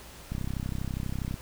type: click train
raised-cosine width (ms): 5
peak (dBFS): -20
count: 34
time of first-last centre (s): 0.32-1.342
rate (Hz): 32.3
effects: added 60 Hz sine -51 dBFS peak until 1.41 s + pink hiss -48 dBFS RMS until 1.41 s